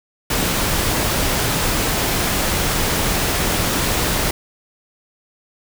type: noise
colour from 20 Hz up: pink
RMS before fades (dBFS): -19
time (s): 0.3-4.31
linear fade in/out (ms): 5
effects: none